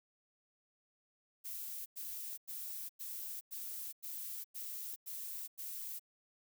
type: noise bursts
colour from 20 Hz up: violet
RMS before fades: -44 dBFS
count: 9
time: 1.44-5.996 s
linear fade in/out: 20 ms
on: 420 ms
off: 97 ms
effects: none